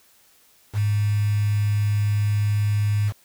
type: tone with quantisation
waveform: sine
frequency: 103.83 Hz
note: G#2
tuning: in tune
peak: -18 dBFS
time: 0.73-3.13 s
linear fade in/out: 50 ms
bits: 6
effects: white hiss -57 dBFS RMS until 3.24 s